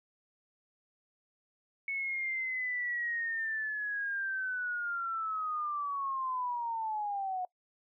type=linear sweep; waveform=sine; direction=down; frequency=2212 to 723 Hz; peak=-32 dBFS; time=1.88-7.45 s; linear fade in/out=2 ms; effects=noise-tail reverb RT60 0.1 s tail -23 dB re dry